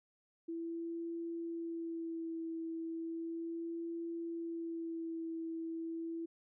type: tone with vibrato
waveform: sine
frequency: 331.6 Hz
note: E4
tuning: 10 cents sharp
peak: -38 dBFS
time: 0.48-6.26 s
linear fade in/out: 10 ms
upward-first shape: sine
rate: 0.35 Hz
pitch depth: 21 cents each way
effects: none